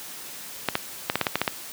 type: clicks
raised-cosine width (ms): 0.3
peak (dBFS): -5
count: 9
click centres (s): 0.687 / 0.754 / 1.099 / 1.156 / 1.213 / 1.268 / 1.356 / 1.416 / 1.478
effects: white hiss -39 dBFS RMS until 1.72 s + high-pass 100 Hz 12 dB/octave